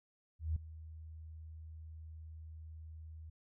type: tone with ADSR envelope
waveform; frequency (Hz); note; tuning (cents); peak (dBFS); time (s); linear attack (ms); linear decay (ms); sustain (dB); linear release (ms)
sine; 79.4; D#2; +36; -30; 0.39-3.3; 170; 4; -17; 7
effects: none